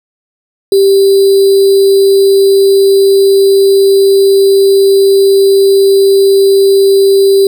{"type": "tone with sample-and-hold", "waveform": "sine", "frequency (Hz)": 392, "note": "G4", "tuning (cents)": 0, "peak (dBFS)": -3, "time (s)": [0.72, 7.47], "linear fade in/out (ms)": 2, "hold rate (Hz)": 4410, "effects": []}